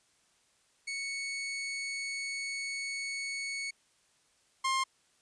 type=tone pair in turn; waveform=sawtooth; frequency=2217 / 1060.9 Hz; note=C#7 / C6; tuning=0 / +24 cents; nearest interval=octave + minor second; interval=1276 cents; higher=first; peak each=-31 / -24 dBFS; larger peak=second; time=0.87-3.71 / 4.64-4.84 s; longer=first; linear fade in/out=10 ms; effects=white hiss -69 dBFS RMS until 5.21 s + resampled to 22050 Hz